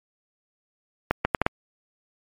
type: accelerating click train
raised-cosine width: 0.5 ms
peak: -4 dBFS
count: 5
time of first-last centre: 1.11-1.465 s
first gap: 140 ms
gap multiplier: 0.7
effects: MP3 64 kbps

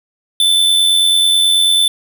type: tone with amplitude modulation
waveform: square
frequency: 3520 Hz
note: A7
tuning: in tune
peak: -8 dBFS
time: 0.4-1.88 s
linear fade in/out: 2 ms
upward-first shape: sine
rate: 89.2 Hz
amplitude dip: 40%
effects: none

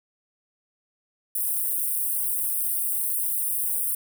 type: high-pass noise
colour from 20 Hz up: white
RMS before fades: -26 dBFS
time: 1.35-3.95 s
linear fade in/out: 5 ms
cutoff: 8600 Hz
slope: 96 dB/octave
effects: none

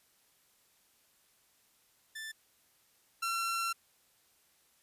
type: tone pair in turn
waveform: sawtooth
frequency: 1765 / 1357.5 Hz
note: A6 / F6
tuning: +5 / -50 cents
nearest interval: perfect fourth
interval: 455 cents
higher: first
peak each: -37 / -28 dBFS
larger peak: second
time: 2.15-2.32 / 3.22-3.73 s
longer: second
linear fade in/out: 10 ms
effects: white hiss -69 dBFS RMS until 4.82 s + resampled to 32000 Hz

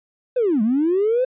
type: linear two-way sweep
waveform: triangle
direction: down then up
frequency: 524 to 205 to 524 Hz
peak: -12 dBFS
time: 0.36-1.25 s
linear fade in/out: 10 ms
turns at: 0.62 s
effects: tanh soft clip ceiling -13 dBFS + resampled to 8000 Hz

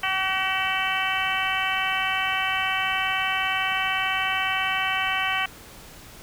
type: harmonic tone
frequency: 380.3 Hz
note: F#4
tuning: 48 cents sharp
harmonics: 2 / 3 / 4 / 5 / 6 / 7 / 8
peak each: -30 / -30 / -30 / -30 / -30 / -30 / -30 dBFS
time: 0.03-5.46 s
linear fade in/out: 5 ms
effects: pink hiss -45 dBFS RMS until 6.22 s

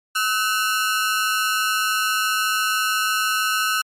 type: ring-modulated tone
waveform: sawtooth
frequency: 1396.9 Hz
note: F6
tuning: in tune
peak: -12 dBFS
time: 0.15-3.82 s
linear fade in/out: 10 ms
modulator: 107 Hz
effects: MP3 64 kbps

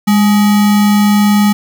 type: tone with sample-and-hold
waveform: sine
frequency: 205.5 Hz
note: G#3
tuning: 18 cents flat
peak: -6 dBFS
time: 0.07-1.53 s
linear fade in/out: 10 ms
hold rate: 1050 Hz
effects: none

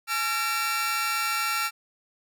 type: tone cluster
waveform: sawtooth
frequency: 849 / 1361 / 1844 / 2319 Hz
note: G#5 / F6 / A#6 / D7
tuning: +38 / -45 / -19 / -22 cents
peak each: -32 / -23 / -32 / -28 dBFS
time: 0.07-1.71 s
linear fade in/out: 50 ms
effects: none

